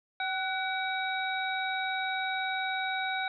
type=harmonic tone with a mistuned harmonic; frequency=762 Hz; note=G5; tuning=49 cents flat; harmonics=1 / 2 / 3 / 5; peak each=-33 / -34 / -36 / -38 dBFS; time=0.2-3.28 s; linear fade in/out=2 ms; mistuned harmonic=2; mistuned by=-47 cents; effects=none